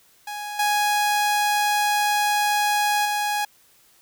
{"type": "tone with level steps", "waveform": "sawtooth", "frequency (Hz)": 830.6, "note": "G#5", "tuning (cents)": 0, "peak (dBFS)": [-26, -15, -18], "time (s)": [0.27, 3.45], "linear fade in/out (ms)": 5, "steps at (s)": [0.59, 3.05], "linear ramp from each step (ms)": 5, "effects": ["white hiss -57 dBFS RMS until 4.01 s"]}